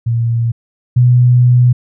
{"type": "tone pair in turn", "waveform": "sine", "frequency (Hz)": [116.54, 123.47], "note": ["A#2", "B2"], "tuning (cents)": [0, 0], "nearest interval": "minor second", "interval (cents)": 100, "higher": "second", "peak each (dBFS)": [-11, -5], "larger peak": "second", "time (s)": [[0.06, 0.52], [0.96, 1.73]], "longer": "second", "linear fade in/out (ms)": 10, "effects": []}